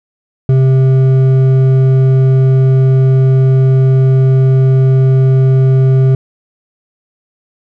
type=tone with hard clipping; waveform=sine; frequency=131.9 Hz; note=C3; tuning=14 cents sharp; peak=-7 dBFS; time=0.49-6.15 s; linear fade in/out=2 ms; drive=7 dB; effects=none